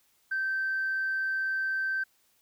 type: tone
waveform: sine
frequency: 1554 Hz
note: G6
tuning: 16 cents flat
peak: -26 dBFS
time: 0.31-2.04 s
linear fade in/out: 10 ms
effects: tanh soft clip ceiling -23 dBFS + white hiss -68 dBFS RMS until 2.41 s